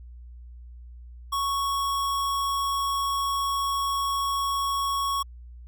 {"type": "tone", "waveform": "square", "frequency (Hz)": 1108.7, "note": "C#6", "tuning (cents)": 0, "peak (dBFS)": -25, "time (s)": [1.32, 5.23], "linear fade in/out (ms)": 10, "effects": ["added 60 Hz sine -41 dBFS peak until 5.67 s"]}